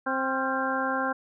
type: harmonic tone with a mistuned harmonic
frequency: 263.7 Hz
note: C4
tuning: 14 cents sharp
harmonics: 1 / 2 / 3 / 4 / 5 / 6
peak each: -32 / -32 / -32 / -32 / -32 / -32 dBFS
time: 0.06-1.13 s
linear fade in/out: 10 ms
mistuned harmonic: 5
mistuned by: +74 cents
effects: none